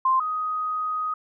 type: tone pair in turn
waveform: sine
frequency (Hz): 1046.5 / 1251.4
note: C6 / D#6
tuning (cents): 0 / +10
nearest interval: minor third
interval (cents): 310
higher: second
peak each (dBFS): -17 / -24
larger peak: first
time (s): 0.05-0.2 / 0.2-1.14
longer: second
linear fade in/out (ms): 5
effects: none